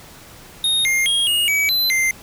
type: tone with pitch steps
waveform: square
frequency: 3715 / 2119 / 3263 / 2862 / 2279 / 4049 / 2088 Hz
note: A#7 / C7 / G#7 / F7 / C#7 / B7 / C7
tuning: -7 / +21 / -31 / +42 / +47 / +42 / -4 cents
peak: -16 dBFS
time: 0.64-2.11 s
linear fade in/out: 2 ms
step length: 210 ms
effects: pink hiss -42 dBFS RMS until 2.22 s